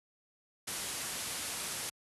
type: low-pass noise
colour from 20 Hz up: white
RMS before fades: -39 dBFS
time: 0.67-1.9 s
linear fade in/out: 10 ms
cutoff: 12000 Hz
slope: 96 dB/octave
effects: high-pass 60 Hz 12 dB/octave